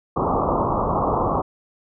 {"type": "low-pass noise", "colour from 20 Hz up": "white", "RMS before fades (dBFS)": -21, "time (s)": [0.16, 1.42], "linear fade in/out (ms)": 10, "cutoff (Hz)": 1200, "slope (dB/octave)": 96, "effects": []}